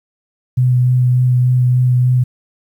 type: tone with vibrato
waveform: sine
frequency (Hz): 125.5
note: B2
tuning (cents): +28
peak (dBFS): -9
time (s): 0.57-2.24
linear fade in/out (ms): 10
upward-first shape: sine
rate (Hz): 3.4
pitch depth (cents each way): 13
effects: 8-bit